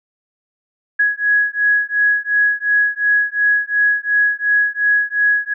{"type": "beating tone pair", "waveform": "sine", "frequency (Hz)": [1669, 1671.8], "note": ["G#6", "G#6"], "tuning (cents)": [8, 11], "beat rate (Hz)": 2.8, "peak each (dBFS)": -16, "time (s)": [0.99, 5.54], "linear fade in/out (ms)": 10, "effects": []}